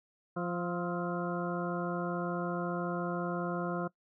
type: harmonic tone with a mistuned harmonic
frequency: 174.61 Hz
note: F3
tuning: in tune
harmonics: 1 / 2 / 3 / 4 / 6 / 7 / 8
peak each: -35 / -38 / -40 / -41 / -43 / -43 / -44 dBFS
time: 0.36-3.88 s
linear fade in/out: 10 ms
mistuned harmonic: 7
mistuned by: +78 cents
effects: noise-tail reverb RT60 0.1 s tail -21 dB re dry